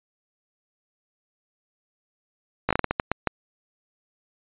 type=slowing click train; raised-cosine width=0.5 ms; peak=-6 dBFS; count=10; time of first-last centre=2.69-3.273 s; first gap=16 ms; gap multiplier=1.33; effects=resampled to 8000 Hz